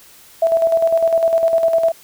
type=tone with tremolo; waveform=sine; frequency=659.3 Hz; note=E5; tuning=in tune; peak=-10 dBFS; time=0.42-1.92 s; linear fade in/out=5 ms; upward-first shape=square; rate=9.9 Hz; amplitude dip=50%; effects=white hiss -45 dBFS RMS until 2.03 s